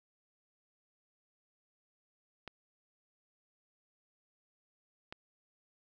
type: clicks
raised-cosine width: 0.3 ms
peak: -27 dBFS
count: 2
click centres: 2.477 / 5.125 s
effects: none